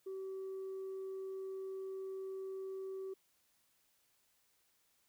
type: tone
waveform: sine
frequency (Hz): 382.9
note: G4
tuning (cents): -41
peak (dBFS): -39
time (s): 0.06-3.14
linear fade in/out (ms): 10
effects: tanh soft clip ceiling -39 dBFS + white hiss -75 dBFS RMS until 5.08 s